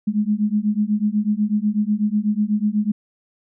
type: beating tone pair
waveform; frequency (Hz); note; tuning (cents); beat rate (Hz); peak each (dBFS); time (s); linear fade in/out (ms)
sine; 206.1 / 214.2; G#3 / A3; -13 / -46; 8.1; -20 / -20; 0.07-2.92; 10
effects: none